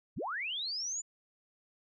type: linear sweep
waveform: sine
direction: up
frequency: 43.87 to 7110 Hz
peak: -34 dBFS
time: 0.16-1.02 s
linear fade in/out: 20 ms
effects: none